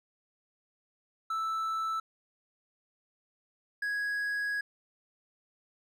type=tone pair in turn; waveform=triangle; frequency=1318.5 / 1661.2 Hz; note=E6 / G#6; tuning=0 / 0 cents; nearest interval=major third; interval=400 cents; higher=second; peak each=-28 dBFS; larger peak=neither; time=1.3-2 / 3.82-4.61 s; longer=second; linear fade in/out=5 ms; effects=none